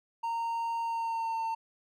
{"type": "tone with pitch glide", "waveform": "triangle", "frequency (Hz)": [923, 903.5], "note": ["A#5", "A5"], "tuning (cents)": [-17, 46], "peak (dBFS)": -28, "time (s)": [0.23, 1.55], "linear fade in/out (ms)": 10, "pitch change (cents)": -37, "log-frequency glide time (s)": [0.82, 1.41], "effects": []}